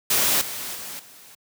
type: noise with level steps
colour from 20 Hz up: white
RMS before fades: -20 / -32 / -35 / -47 dBFS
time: 0.1-1.35 s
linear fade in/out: 5 ms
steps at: 0.41 / 0.75 / 0.99 s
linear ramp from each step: 5 ms
effects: high-pass 100 Hz 12 dB/octave